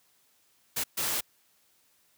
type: noise bursts at uneven times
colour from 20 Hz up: white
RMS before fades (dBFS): -30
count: 2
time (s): 0.76-0.84 / 0.97-1.21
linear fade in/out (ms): 10
effects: white hiss -67 dBFS RMS until 2.17 s + high-pass 60 Hz 12 dB/octave